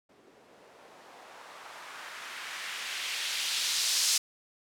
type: noise with low-pass filter sweep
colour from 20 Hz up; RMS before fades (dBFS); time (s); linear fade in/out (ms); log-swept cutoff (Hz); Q
violet; -35; 0.09-4.18; 5; 340 to 5700; 1.2
effects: none